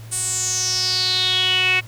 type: tone with band-pass filter sweep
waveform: sawtooth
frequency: 370 Hz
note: F#4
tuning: in tune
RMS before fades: -20 dBFS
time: 0.11-1.81 s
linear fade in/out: 20 ms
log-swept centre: 8900 to 2400 Hz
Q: 7.3
effects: added 112 Hz sine -35 dBFS peak until 1.87 s + pink hiss -46 dBFS RMS until 1.87 s